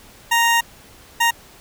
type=tone bursts at uneven times; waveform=20% pulse; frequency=932.3 Hz; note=A#5; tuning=in tune; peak=-9 dBFS; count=2; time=0.31-0.61 / 1.2-1.31 s; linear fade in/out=10 ms; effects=pink hiss -46 dBFS RMS until 1.6 s